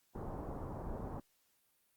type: low-pass noise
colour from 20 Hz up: pink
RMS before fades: -43 dBFS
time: 0.15-1.2 s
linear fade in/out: 2 ms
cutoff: 1000 Hz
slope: 24 dB/octave
effects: white hiss -75 dBFS RMS until 1.96 s + Opus 48 kbps